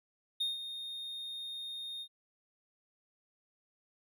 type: tone with ADSR envelope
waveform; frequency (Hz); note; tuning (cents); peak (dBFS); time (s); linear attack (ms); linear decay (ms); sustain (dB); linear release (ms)
triangle; 3686; A#7; -20; -28; 0.4-2.08; 10; 160; -10; 68
effects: none